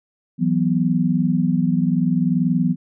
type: chord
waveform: sine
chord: E suspended second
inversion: none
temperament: just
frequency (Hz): 164.81 / 185.42 / 247.2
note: E3 / F#3 / B3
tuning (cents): 0 / +4 / +2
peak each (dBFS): -20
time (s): 0.38-2.76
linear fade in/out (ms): 50
effects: none

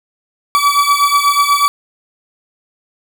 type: beating tone pair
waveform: 40% pulse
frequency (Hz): 1143 / 1151.2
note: D6 / D6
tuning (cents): -47 / -35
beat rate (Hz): 8.2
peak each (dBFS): -12 / -12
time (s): 0.55-1.68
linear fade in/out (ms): 0
effects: none

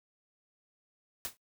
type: noise with exponential decay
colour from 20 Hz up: white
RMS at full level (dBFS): -33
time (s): 1.25-1.37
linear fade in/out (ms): 0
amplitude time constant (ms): 24
effects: noise-tail reverb RT60 0.1 s tail -22 dB re dry

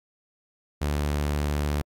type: tone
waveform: sawtooth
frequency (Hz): 73.4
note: D2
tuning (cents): 0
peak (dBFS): -20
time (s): 0.81-1.82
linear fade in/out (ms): 10
effects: AAC 64 kbps

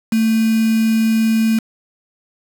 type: tone with quantisation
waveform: sine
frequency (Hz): 222.9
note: A3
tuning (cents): +23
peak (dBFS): -12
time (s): 0.12-1.59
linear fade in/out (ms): 5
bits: 4
effects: none

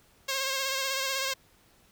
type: tone with vibrato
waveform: 5% pulse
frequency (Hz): 536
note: C5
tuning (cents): +42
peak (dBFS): -17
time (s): 0.28-1.34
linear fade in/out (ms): 10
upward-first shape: sine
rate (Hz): 16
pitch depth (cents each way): 36
effects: pink hiss -62 dBFS RMS until 1.91 s

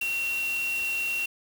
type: tone in noise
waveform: sine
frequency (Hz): 2737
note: F7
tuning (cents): -36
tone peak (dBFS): -26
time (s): 0.01-1.26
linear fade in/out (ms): 5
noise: white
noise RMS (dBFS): -39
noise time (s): 0.01-1.26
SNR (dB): +10
effects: none

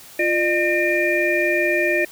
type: tone cluster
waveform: sine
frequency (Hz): 348.4 / 604 / 1823 / 2400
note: F4 / D5 / A#6 / D7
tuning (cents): -4 / +48 / -39 / +37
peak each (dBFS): -22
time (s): 0.19-2.05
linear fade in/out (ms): 5
effects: white hiss -43 dBFS RMS until 2.11 s

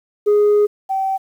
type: tone pair in turn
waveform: sine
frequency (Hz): 415.3 / 771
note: G#4 / G5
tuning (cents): 0 / -29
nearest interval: major seventh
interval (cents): 1071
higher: second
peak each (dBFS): -8 / -16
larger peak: first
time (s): 0.26-0.67 / 0.89-1.18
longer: first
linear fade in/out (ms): 20
effects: tanh soft clip ceiling -9 dBFS + 8-bit

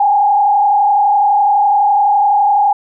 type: tone with frequency modulation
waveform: sine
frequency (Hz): 818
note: G#5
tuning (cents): -26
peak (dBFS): -8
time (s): 0-2.73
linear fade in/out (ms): 5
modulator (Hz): 31.9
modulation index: 0.98
effects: none

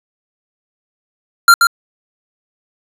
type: tone with echo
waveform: square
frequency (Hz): 1383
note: F6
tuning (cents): -17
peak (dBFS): -3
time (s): 1.48-1.54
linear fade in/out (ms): 2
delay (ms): 130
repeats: 1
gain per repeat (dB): -5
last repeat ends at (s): 1.67
effects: resampled to 32000 Hz + 7-bit

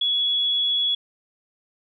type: tone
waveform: sine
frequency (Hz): 3373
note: G#7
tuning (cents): +26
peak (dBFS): -19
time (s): 0.01-0.95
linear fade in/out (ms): 5
effects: none

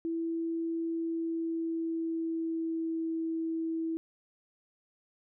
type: tone with pitch glide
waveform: sine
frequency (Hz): 330.5 to 325.9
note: E4 to E4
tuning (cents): +5 to -20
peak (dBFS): -30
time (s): 0.05-3.97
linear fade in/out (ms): 0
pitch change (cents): -25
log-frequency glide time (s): 0.86-3.11
effects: none

